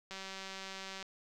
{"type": "click train", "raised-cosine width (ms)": 0.2, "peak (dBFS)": -27, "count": 177, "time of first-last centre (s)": [0.11, 1.027], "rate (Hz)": 192, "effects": []}